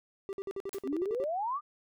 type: tone bursts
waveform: triangle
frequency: 392 Hz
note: G4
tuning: in tune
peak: -32 dBFS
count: 11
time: 0.29-1.239 s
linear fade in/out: 0 ms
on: 39 ms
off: 52 ms
type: noise with exponential decay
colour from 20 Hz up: white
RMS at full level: -40 dBFS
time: 0.73-0.84 s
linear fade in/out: 0 ms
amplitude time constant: 22 ms
type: exponential sweep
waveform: sine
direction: up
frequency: 246.9 to 1243 Hz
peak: -30 dBFS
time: 0.84-1.61 s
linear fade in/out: 50 ms
effects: none